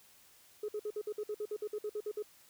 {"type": "tone bursts", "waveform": "sine", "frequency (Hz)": 421.5, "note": "G#4", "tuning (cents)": 26, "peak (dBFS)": -33, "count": 15, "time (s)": [0.63, 2.225], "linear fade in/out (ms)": 5, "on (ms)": 55, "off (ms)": 55, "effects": ["tanh soft clip ceiling -31 dBFS", "white hiss -62 dBFS RMS until 2.49 s"]}